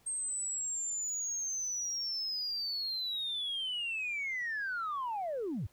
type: linear sweep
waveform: sine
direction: down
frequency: 8440 to 73.42 Hz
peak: -32 dBFS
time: 0.06-5.67 s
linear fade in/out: 10 ms
effects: tanh soft clip ceiling -30 dBFS + pink hiss -67 dBFS RMS until 5.72 s